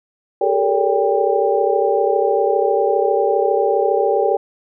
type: tone cluster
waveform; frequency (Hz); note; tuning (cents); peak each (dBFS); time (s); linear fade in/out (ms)
sine; 393 / 427.8 / 460.3 / 570 / 793; G4 / A4 / A#4 / C#5 / G5; +4 / -49 / -22 / +48 / +20; -20; 0.41-4.37; 5
effects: none